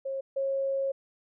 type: tone pair in turn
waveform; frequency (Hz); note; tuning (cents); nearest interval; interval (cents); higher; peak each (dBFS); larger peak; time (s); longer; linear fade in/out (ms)
sine; 540 / 543.8; C#5 / C#5; -45 / -33; unison; 12; second; -30 / -26; second; 0.05-0.21 / 0.36-0.92; second; 10
effects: none